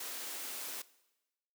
white high-pass noise, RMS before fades -42 dBFS, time 0-0.82 s, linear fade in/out 5 ms, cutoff 240 Hz, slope 48 dB/octave, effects noise-tail reverb RT60 1.0 s tail -19 dB re dry

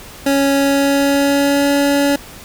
25% pulse tone with pitch glide, 277.2 to 283 Hz, C#4 to C#4, 0 to +36 cents, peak -8 dBFS, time 0.26-2.16 s, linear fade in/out 5 ms, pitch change +36 cents, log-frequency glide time 0.51-1.71 s, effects pink hiss -36 dBFS RMS until 2.44 s

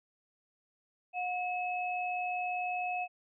sine tone pair together, 723.7 / 2579 Hz, F#5 / E7, -39 / -39 cents, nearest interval octave + minor seventh, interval 2200 cents, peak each -33 / -37 dBFS, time 1.13-3.08 s, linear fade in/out 50 ms, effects none

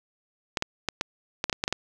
clicks, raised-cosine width 0.2 ms, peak -8 dBFS, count 10, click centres 0.572 / 0.624 / 0.887 / 1.011 / 1.441 / 1.497 / 1.528 / 1.639 / 1.679 / 1.726 s, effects none

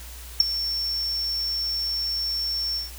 sine tone with ADSR envelope, 5440 Hz, F8, 46 cents flat, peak -8 dBFS, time 0.4-2.91 s, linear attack 3 ms, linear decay 12 ms, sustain -16 dB, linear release 150 ms, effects added 60 Hz sine -39 dBFS peak until 2.98 s + white hiss -43 dBFS RMS until 2.98 s

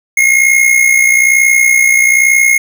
square tone with amplitude modulation, 2153 Hz, C7, 49 cents sharp, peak -4 dBFS, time 0.17-2.58 s, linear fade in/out 5 ms, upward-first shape sine, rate 61.1 Hz, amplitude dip 60%, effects none

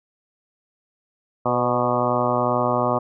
harmonic tone with a mistuned harmonic, 122.4 Hz, B2, 15 cents flat, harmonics 1 / 2 / 3 / 4 / 5 / 6 / 7 / 8 / 9 / 10, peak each -29 / -27 / -29 / -27 / -24 / -27 / -29 / -29 / -26 / -29 dBFS, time 1.45-2.99 s, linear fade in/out 10 ms, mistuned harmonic 4, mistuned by +38 cents, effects none

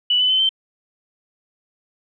sine tone with pitch steps, 2960 / 3008 / 3057 / 3107 Hz, F#7 / F#7 / G7 / G7, 0 / +28 / -44 / -16 cents, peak -14 dBFS, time 0.1-0.492 s, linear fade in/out 5 ms, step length 98 ms, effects none

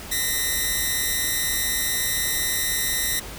5% pulse tone pair together, 1856 / 2008 Hz, A#6 / B6, -8 / +28 cents, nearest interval minor second, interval 136 cents, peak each -14 / -15 dBFS, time 0.11-3.2 s, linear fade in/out 10 ms, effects added 50 Hz sine -41 dBFS peak until 3.38 s + pink hiss -37 dBFS RMS until 3.38 s

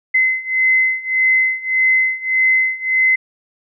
sine beating tone pair, 2049 / 2050.7 Hz, C7 / C7, -37 / -35 cents, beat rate 1.7 Hz, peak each -17 / -15 dBFS, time 0.14-3.16 s, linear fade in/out 10 ms, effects none

